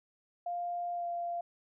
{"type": "tone with pitch glide", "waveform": "sine", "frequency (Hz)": [700, 692], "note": ["F5", "F5"], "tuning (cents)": [4, -16], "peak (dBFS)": -33, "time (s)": [0.46, 1.41], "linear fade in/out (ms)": 5, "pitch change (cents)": -20, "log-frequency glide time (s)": [0.94, 1.06], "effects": []}